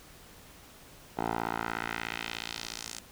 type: tone with band-pass filter sweep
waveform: 10% pulse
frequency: 56.8 Hz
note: A#1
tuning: 44 cents flat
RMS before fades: -36 dBFS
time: 1.17-3 s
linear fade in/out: 10 ms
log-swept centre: 700 to 7300 Hz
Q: 1.4
effects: pink hiss -53 dBFS RMS until 3.11 s